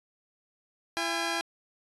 10% pulse tone pair together, 336.5 / 812.2 Hz, E4 / G#5, +36 / -39 cents, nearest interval octave + minor third, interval 1525 cents, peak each -23 dBFS, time 0.97-1.41 s, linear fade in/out 0 ms, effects resampled to 24000 Hz

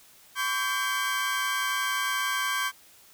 30% pulse tone cluster, 1022 / 1133 / 1576 Hz, C6 / C#6 / G6, -41 / +37 / +9 cents, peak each -31 / -28 / -26 dBFS, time 0.35-2.72 s, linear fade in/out 50 ms, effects white hiss -55 dBFS RMS until 3.13 s

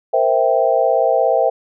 sine chord, C dominant seventh, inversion third, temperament equal, 466.2 / 523.3 / 659.3 / 784 Hz, Bb4 / C5 / E5 / G5, 0 / 0 / 0 / 0 cents, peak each -20 / -17 / -16 / -19 dBFS, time 0.13-1.5 s, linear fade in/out 10 ms, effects none

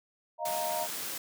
sine chord, Eb suspended second, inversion none, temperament equal, 622.3 / 698.5 / 932.3 Hz, Eb5 / F5 / Bb5, 0 / 0 / 0 cents, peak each -35 dBFS, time 0.38-0.88 s, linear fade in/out 50 ms
white high-pass noise, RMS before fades -37 dBFS, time 0.45-1.18 s, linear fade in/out 5 ms, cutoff 120 Hz, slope 96 dB/octave
effects none

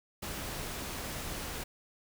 pink noise, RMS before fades -39 dBFS, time 0.22-1.64 s, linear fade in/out 10 ms, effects none

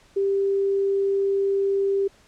sine tone, 394 Hz, G4, 9 cents sharp, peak -19 dBFS, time 0.16-2.08 s, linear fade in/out 10 ms, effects pink hiss -56 dBFS RMS until 2.27 s + low-pass 8000 Hz 12 dB/octave

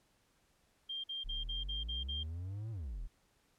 sine tone bursts, 3187 Hz, G7, 28 cents sharp, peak -38 dBFS, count 7, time 0.89-2.234 s, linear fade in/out 10 ms, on 150 ms, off 49 ms
triangle exponential two-way sweep, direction up then down, 32.7 to 115.3 to 32.87 Hz, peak -37 dBFS, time 1.24-3.08 s, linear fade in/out 20 ms, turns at 2.71 s
effects pink hiss -73 dBFS RMS until 3.58 s + low-pass 12000 Hz 12 dB/octave

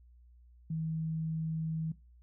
sine tone, 160 Hz, D#3, 49 cents sharp, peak -32 dBFS, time 0.7-1.92 s, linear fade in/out 5 ms, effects noise-tail reverb RT60 0.3 s tail -19 dB re dry + added 60 Hz sine -56 dBFS peak until 2.22 s

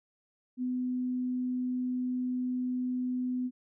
sine tone, 251.4 Hz, B3, 31 cents sharp, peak -29 dBFS, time 0.57-3.51 s, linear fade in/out 50 ms, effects none

